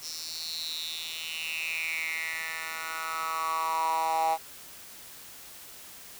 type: tone with high-pass filter sweep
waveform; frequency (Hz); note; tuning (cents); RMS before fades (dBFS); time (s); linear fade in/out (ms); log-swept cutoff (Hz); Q
10% pulse; 161.5; E3; -35; -32; 0.01-4.38; 50; 5300 to 770; 6.8
effects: white hiss -47 dBFS RMS until 6.19 s